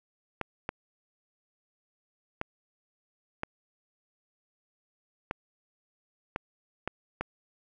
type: clicks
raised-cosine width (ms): 0.5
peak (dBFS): -16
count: 8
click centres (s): 0.413 / 0.691 / 2.414 / 3.434 / 5.311 / 6.361 / 6.876 / 7.21
effects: none